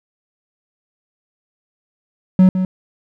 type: tone with echo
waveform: triangle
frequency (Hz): 185.9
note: F#3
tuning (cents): +8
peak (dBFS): -4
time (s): 2.39-2.49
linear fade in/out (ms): 2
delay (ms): 160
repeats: 1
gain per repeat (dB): -9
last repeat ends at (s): 2.65
effects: none